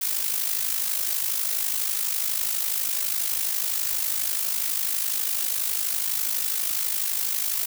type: noise with amplitude modulation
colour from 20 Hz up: blue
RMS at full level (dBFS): -23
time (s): 0.01-7.66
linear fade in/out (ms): 10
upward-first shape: sine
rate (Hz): 52.1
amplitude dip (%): 65
effects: none